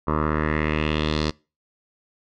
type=tone with low-pass filter sweep; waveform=10% pulse; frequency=76.8 Hz; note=D#2; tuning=22 cents flat; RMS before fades=-23 dBFS; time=0.07-1.31 s; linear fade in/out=10 ms; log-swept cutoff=1100 to 4800 Hz; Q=3.1; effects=noise-tail reverb RT60 0.3 s tail -24 dB re dry